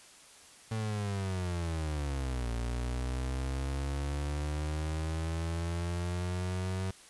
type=linear two-way sweep; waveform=35% pulse; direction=down then up; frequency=112.1 to 58 to 94.9 Hz; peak=-30 dBFS; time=0.71-6.91 s; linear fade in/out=5 ms; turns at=2.51 s; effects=white hiss -55 dBFS RMS until 7.09 s + resampled to 24000 Hz